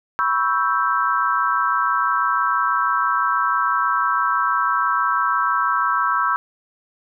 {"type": "chord", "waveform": "sine", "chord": "C# half-diminished seventh", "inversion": "third", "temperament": "equal with one note detuned", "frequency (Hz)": [982.6, 1108.7, 1318.5, 1568], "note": ["B5", "C#6", "E6", "G6"], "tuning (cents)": [-9, 0, 0, 0], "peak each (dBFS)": [-24, -22, -20, -24], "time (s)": [0.19, 6.36], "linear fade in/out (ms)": 0, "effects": []}